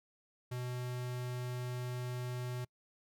square tone, 124.3 Hz, B2, 12 cents sharp, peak -38 dBFS, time 0.51-2.65 s, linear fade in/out 10 ms, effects noise-tail reverb RT60 0.1 s tail -26 dB re dry

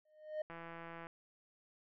triangle tone with exponential growth, 615 Hz, D#5, 20 cents flat, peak -32 dBFS, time 0.05-0.42 s, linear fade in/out 5 ms, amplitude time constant 80 ms
click train, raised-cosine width 0.5 ms, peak -34 dBFS, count 96, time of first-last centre 0.5-1.069 s, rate 167 Hz
effects low-pass 3000 Hz 12 dB/octave

